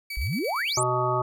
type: tone with tremolo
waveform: 30% pulse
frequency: 2284 Hz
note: D7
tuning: 49 cents flat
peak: -29 dBFS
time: 0.1-0.79 s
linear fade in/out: 5 ms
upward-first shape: square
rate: 8.7 Hz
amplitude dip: 40%
type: exponential sweep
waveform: sine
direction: up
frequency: 46.25 to 9956 Hz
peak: -25 dBFS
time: 0.17-0.83 s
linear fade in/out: 0 ms
type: harmonic tone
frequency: 125 Hz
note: B2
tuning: 21 cents sharp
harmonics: 1 / 3 / 5 / 7 / 9 / 10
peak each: -29 / -29 / -29 / -29 / -29 / -29 dBFS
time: 0.77-1.22 s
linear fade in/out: 5 ms
effects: none